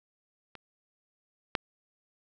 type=clicks; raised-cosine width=0.3 ms; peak=-28 / -10 dBFS; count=2; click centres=0.553 / 1.552 s; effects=none